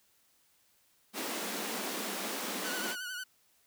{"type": "high-pass noise", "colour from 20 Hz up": "pink", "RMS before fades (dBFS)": -37, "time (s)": [1.13, 2.96], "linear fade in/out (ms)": 50, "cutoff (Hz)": 190, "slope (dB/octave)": 96}
{"type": "tone with vibrato", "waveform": "sawtooth", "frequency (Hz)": 1480, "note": "F#6", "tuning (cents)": 0, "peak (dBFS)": -34, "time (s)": [2.64, 3.24], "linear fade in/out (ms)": 10, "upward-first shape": "triangle", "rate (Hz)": 11, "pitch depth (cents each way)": 70}
{"effects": ["white hiss -69 dBFS RMS until 3.66 s"]}